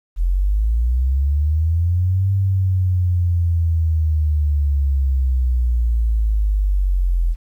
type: linear two-way sweep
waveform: sine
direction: up then down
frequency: 41.25 to 98 to 41.25 Hz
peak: -14 dBFS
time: 0.16-7.36 s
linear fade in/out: 50 ms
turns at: 2.32 s
effects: 9-bit